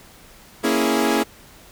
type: chord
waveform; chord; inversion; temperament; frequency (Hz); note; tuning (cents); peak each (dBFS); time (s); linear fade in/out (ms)
sawtooth; A# half-diminished seventh; none; equal; 233.1 / 277.2 / 329.6 / 415.3; A#3 / C#4 / E4 / G#4; 0 / 0 / 0 / 0; -19; 0.63-1.24; 20
effects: pink hiss -47 dBFS RMS until 1.71 s